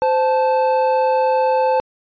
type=tone pair together; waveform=triangle; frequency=518 / 875.2 Hz; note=C5 / A5; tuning=-17 / -9 cents; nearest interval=major sixth; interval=908 cents; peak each=-14 / -15 dBFS; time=0.02-1.8 s; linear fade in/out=0 ms; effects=resampled to 11025 Hz